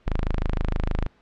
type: tone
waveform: sawtooth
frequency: 26.4 Hz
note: G#0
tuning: 29 cents sharp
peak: -18 dBFS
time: 0.06-1.07 s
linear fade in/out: 10 ms
effects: pink hiss -60 dBFS RMS until 1.21 s + low-pass 3000 Hz 12 dB/octave